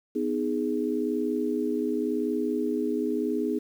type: chord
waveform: sine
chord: G# minor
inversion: first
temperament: equal with one note detuned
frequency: 250.2 / 311.1 / 415.3 Hz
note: B3 / D#4 / G#4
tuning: +23 / 0 / 0 cents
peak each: -29 dBFS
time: 0.15-3.59 s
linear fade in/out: 10 ms
effects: 9-bit